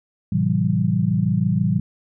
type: chord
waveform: sine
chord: A minor seventh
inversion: none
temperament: equal with one note detuned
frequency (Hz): 110 / 130.81 / 164.81 / 191.08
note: A2 / C3 / E3 / G3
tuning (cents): 0 / 0 / 0 / -44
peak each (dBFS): -23 / -24 / -21 / -21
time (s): 0.32-1.8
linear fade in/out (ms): 5
effects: none